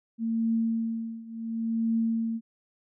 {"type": "tone with tremolo", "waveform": "sine", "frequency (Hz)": 226.9, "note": "A#3", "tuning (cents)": -47, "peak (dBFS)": -22, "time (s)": [0.18, 2.41], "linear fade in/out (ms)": 50, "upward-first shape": "triangle", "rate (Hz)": 0.7, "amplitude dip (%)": 90, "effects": []}